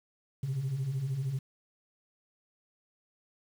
sine beating tone pair, 123.47 / 136.47 Hz, B2 / C#3, 0 / -27 cents, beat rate 13 Hz, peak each -36 / -29 dBFS, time 0.43-1.39 s, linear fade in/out 5 ms, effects tanh soft clip ceiling -27 dBFS + 9-bit

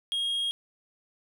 triangle tone, 3262 Hz, G#7, 32 cents flat, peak -25 dBFS, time 0.12-0.51 s, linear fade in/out 0 ms, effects none

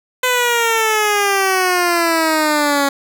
10% pulse exponential sweep, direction down, 508 to 277.2 Hz, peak -5 dBFS, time 0.23-2.89 s, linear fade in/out 5 ms, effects none

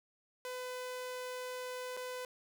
sawtooth tone with dropouts, 503 Hz, B4, 32 cents sharp, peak -36 dBFS, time 0.45-2.25 s, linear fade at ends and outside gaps 1 ms, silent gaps 1.968-1.972 s, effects none

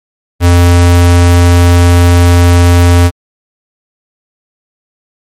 square tone, 87.31 Hz, F2, in tune, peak -3 dBFS, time 0.4-3.11 s, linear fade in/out 50 ms, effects MP3 64 kbps

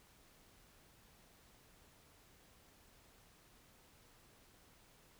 silence, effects pink hiss -66 dBFS RMS until 5.19 s

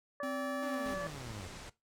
harmonic tone, 576 Hz, D5, 34 cents flat, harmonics 1 / 2 / 3, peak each -38 / -41 / -43 dBFS, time 0.2-1.07 s, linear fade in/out 2 ms
square tone, 261.6 Hz, C4, in tune, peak -39 dBFS, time 0.23-0.94 s, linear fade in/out 2 ms
sawtooth exponential sweep, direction down, 313.1 to 87.31 Hz, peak -40 dBFS, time 0.62-1.48 s, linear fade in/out 10 ms
pink low-pass noise, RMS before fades -48 dBFS, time 0.85-1.7 s, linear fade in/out 10 ms, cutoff 8700 Hz, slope 24 dB/octave
effects noise-tail reverb RT60 0.2 s tail -18 dB re dry

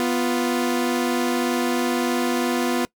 sawtooth tone pair together, 247.2 / 349.2 Hz, B3 / F4, +2 / 0 cents, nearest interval tritone, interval 598 cents, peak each -18 / -20 dBFS, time 0-2.85 s, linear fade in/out 0 ms, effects noise-tail reverb RT60 0.1 s tail -22 dB re dry

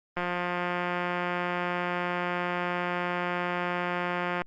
click train, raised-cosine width 0.5 ms, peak -15 dBFS, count 753, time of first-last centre 0.17-4.419 s, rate 177 Hz, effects Opus 32 kbps

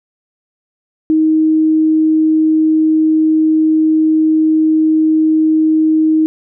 sine tone, 314.4 Hz, D#4, 18 cents sharp, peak -8 dBFS, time 1.1-6.26 s, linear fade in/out 0 ms, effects none

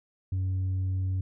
sine tone, 93.8 Hz, F#2, 24 cents sharp, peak -23 dBFS, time 0.32-1.21 s, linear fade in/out 5 ms, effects tanh soft clip ceiling -25 dBFS

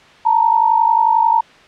sine tone pair together, 887.8 / 939 Hz, A5 / A#5, +15 / +12 cents, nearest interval minor second, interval 97 cents, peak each -13 dBFS, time 0.25-1.41 s, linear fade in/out 10 ms, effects white hiss -44 dBFS RMS until 1.67 s + low-pass 3000 Hz 12 dB/octave

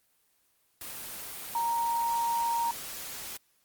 sine tone in noise, 932.3 Hz, A#5, in tune, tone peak -26 dBFS, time 1.55-2.71 s, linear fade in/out 2 ms, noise white, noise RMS -40 dBFS, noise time 0.81-3.37 s, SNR +11 dB, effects white hiss -70 dBFS RMS until 3.64 s + Opus 24 kbps

